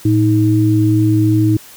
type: tone pair together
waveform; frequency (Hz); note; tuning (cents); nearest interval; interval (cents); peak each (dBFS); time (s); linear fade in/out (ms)
sine; 112.2 / 315.5; A2 / D#4; +34 / +24; octave + tritone; 1790; -12; 0.05-1.57; 5
effects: white hiss -39 dBFS RMS until 1.76 s